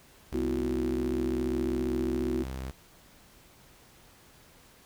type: tone with vibrato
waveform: sawtooth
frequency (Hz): 65.41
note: C2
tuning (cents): 0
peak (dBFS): -31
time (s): 0.32-2.71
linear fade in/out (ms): 0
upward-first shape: sine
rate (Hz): 20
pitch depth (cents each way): 29
type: chord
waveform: sine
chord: B suspended fourth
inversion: none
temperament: equal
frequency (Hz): 246.9 / 329.6 / 370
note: B3 / E4 / F#4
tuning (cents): 0 / 0 / 0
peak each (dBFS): -32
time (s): 0.33-2.44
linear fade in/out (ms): 20
effects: pink hiss -57 dBFS RMS until 4.85 s